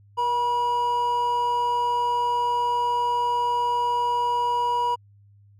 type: tone pair together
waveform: triangle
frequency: 476 / 968 Hz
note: A#4 / B5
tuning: +36 / -35 cents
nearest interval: octave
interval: 1229 cents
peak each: -30 / -19 dBFS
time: 0.17-4.96 s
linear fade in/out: 20 ms
effects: added 101 Hz sine -51 dBFS peak until 5.59 s